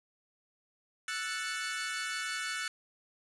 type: chord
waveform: sawtooth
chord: F# minor seventh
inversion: third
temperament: equal with one note detuned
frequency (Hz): 1327.7 / 1480 / 1760 / 2217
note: E6 / F#6 / A6 / C#7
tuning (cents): +12 / 0 / 0 / 0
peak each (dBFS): -38 / -34 / -37 / -37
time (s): 1.08-2.68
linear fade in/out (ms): 2
effects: resampled to 24000 Hz